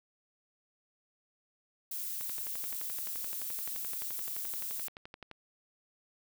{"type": "noise", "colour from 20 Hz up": "violet", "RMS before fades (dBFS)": -38, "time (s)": [1.91, 4.88], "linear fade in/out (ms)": 5}
{"type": "click train", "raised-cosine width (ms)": 0.3, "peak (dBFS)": -29, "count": 37, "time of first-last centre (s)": [2.21, 5.313], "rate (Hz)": 11.6}
{"effects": []}